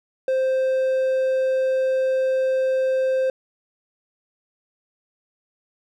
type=tone; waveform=triangle; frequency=523.3 Hz; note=C5; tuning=in tune; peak=-16 dBFS; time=0.28-3.3 s; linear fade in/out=2 ms; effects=none